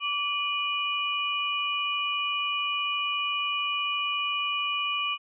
sine tone cluster, 1156 / 2450 / 2941 Hz, D6 / D#7 / F#7, -28 / -27 / -11 cents, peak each -31 / -30 / -30 dBFS, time 0-5.18 s, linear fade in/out 50 ms, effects none

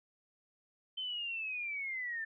sine linear sweep, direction down, 3094 to 1760 Hz, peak -36 dBFS, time 0.97-2.25 s, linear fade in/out 10 ms, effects none

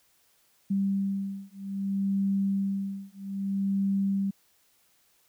sine beating tone pair, 196 / 196.62 Hz, G3 / G3, 0 / +5 cents, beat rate 0.62 Hz, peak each -29 dBFS, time 0.7-4.31 s, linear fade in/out 10 ms, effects white hiss -66 dBFS RMS until 5.28 s

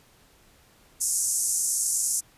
pink band-pass noise, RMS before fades -26 dBFS, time 1-2.21 s, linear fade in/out 20 ms, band 6200 to 11000 Hz, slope 48 dB/octave, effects pink hiss -58 dBFS RMS until 2.37 s + resampled to 32000 Hz

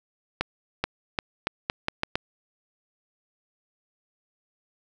accelerating click train, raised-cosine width 0.3 ms, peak -8 dBFS, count 8, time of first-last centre 0.41-2.155 s, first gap 430 ms, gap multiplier 0.81, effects none

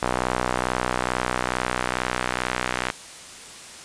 sawtooth tone with band-pass filter sweep, 62.3 Hz, B1, 16 cents sharp, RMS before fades -26 dBFS, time 0.02-2.91 s, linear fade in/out 5 ms, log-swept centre 1000 to 1900 Hz, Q 0.95, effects white hiss -41 dBFS RMS until 3.84 s + resampled to 22050 Hz

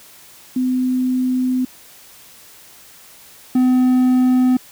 sine / triangle tone pair in turn, 254.6 / 253.7 Hz, C4 / B3, -47 / +47 cents, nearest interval unison, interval 6 cents, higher first, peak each -15 / -9 dBFS, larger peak second, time 0.56-1.65 / 3.55-4.57 s, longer first, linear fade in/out 5 ms, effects white hiss -44 dBFS RMS until 4.71 s

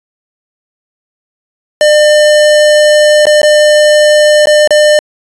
square tone with dropouts, 601 Hz, D5, 40 cents sharp, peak -4 dBFS, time 1.81-4.99 s, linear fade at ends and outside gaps 1 ms, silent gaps 3.255-3.268 / 3.417-3.431 / 4.457-4.471 / 4.675-4.707 s, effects resampled to 22050 Hz

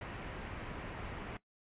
pink low-pass noise, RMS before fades -44 dBFS, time 0.01-1.37 s, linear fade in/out 2 ms, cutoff 2700 Hz, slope 24 dB/octave, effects noise-tail reverb RT60 0.1 s tail -17 dB re dry + resampled to 8000 Hz

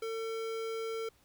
square tone with notch filter, 450 Hz, A4, 39 cents sharp, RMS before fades -37 dBFS, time 0.02-1.09 s, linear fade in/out 5 ms, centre 9600 Hz, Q 0.68, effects pink hiss -67 dBFS RMS until 1.24 s

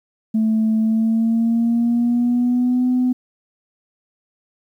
sine tone with pitch glide, 220 to 251.3 Hz, A3 to B3, 0 to +30 cents, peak -13 dBFS, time 0.34-3.13 s, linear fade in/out 10 ms, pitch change +230 cents, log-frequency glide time 0.79-2.87 s, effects tanh soft clip ceiling -11 dBFS + 9-bit

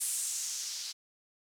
violet noise with low-pass filter sweep, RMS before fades -36 dBFS, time 0-0.93 s, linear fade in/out 20 ms, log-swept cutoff 9500 to 4700 Hz, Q 2.4, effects none

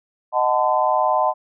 sine chord, D# diminished seventh, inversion none, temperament equal with one note detuned, 622.3 / 740 / 880 / 1019.7 Hz, D#5 / F#5 / A5 / C6, 0 / 0 / 0 / -45 cents, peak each -21 dBFS, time 0.32-1.34 s, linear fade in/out 50 ms, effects none

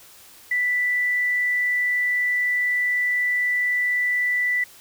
sine tone, 1976 Hz, B6, in tune, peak -19 dBFS, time 0.51-4.64 s, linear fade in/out 5 ms, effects white hiss -48 dBFS RMS until 4.8 s

